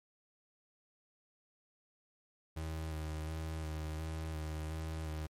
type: tone with vibrato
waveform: 35% pulse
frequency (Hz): 78.7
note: D#2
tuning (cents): +20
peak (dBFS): -36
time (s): 2.56-5.27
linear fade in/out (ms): 10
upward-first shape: square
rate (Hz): 1.4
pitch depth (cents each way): 21
effects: MP3 64 kbps